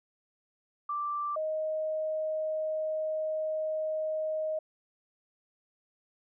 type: tone pair in turn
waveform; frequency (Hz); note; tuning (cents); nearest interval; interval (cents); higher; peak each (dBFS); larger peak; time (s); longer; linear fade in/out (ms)
sine; 1174.7 / 625.2; D6 / D#5; 0 / +8; major seventh; 1092; first; -30 / -29; second; 0.89-1.36 / 1.36-4.59; second; 5
effects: none